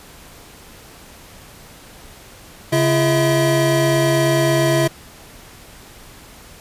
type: tone cluster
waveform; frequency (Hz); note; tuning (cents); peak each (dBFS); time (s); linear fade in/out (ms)
square; 138.6 / 339 / 644; C#3 / E4 / E5; 0 / +49 / -41; -19; 2.72-4.88; 10
effects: pink hiss -42 dBFS RMS until 6.6 s + resampled to 32000 Hz